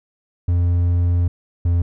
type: tone pair in turn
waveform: triangle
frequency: 87.31 / 86.26 Hz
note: F2 / F2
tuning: 0 / -21 cents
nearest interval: unison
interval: 21 cents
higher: first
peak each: -12 dBFS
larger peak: neither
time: 0.48-1.28 / 1.65-1.82 s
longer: first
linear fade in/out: 5 ms
effects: none